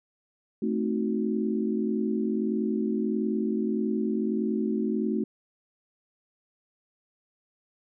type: chord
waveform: sine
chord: A diminished seventh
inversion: none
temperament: equal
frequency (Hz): 220 / 261.6 / 311.1 / 370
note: A3 / C4 / Eb4 / Gb4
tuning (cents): 0 / 0 / 0 / 0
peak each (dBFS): -27 / -33 / -32 / -31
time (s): 0.62-5.24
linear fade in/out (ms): 5
effects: none